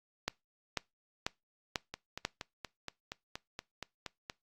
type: two click trains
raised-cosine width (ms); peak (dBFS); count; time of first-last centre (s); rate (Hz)
0.2; -22 / -14; 11 / 5; 1.94-4.298 / 0.28-2.25; 4.24 / 2.03
effects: noise-tail reverb RT60 0.2 s tail -23 dB re dry + Opus 48 kbps